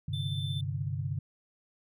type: chord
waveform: sine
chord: G suspended fourth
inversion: none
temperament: just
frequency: 98 / 130.67 / 147 Hz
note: G2 / C3 / D3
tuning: 0 / -2 / +2 cents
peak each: -35 dBFS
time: 0.08-1.19 s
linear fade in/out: 5 ms
type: tone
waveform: triangle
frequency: 3542 Hz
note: A7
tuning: 11 cents sharp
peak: -37 dBFS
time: 0.13-0.61 s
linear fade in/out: 5 ms
effects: none